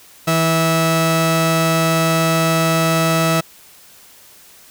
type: tone pair together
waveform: sawtooth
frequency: 163 / 652 Hz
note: E3 / E5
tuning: -19 / -19 cents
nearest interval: 2 octaves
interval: 2400 cents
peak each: -12 dBFS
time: 0.27-3.41 s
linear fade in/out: 10 ms
effects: white hiss -45 dBFS RMS until 4.7 s